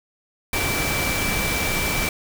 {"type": "tone in noise", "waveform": "sine", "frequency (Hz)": 2328, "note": "D7", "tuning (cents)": -16, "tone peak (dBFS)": -26, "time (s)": [0.53, 2.09], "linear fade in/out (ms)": 2, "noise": "pink", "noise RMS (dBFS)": -24, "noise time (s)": [0.53, 2.09], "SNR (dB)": -5, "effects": []}